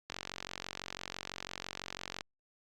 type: click train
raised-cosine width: 0.2 ms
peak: -21 dBFS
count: 98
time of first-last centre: 0.1-2.209 s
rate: 46 Hz
effects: Opus 48 kbps